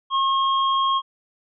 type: tone pair together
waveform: sine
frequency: 1079 / 3243 Hz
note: C#6 / G#7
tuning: -47 / -42 cents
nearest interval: octave + perfect fifth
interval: 1905 cents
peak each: -18 / -26 dBFS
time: 0.1-1.02 s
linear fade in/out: 50 ms
effects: none